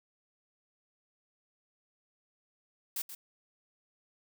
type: noise with echo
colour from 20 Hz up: blue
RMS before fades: -35 dBFS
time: 2.96-3.02 s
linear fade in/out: 5 ms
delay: 130 ms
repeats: 1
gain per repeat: -10 dB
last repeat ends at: 3.15 s
effects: none